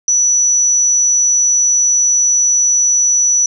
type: tone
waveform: sine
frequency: 5920 Hz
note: F#8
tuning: in tune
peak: -9 dBFS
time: 0.08-3.46 s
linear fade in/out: 2 ms
effects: none